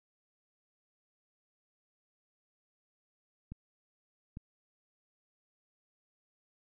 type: clicks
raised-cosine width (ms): 5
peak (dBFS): -30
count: 2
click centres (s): 3.52 / 4.371
effects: none